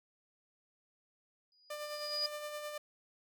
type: tone with exponential growth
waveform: sine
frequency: 4911 Hz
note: D#8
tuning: 23 cents flat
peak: -30 dBFS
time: 1.52-2.26 s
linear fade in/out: 1 ms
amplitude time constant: 160 ms
type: tone with tremolo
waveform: sawtooth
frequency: 596 Hz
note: D5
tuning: 25 cents sharp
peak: -35 dBFS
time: 1.7-2.78 s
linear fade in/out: 5 ms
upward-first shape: sine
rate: 9.6 Hz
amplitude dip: 40%
effects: none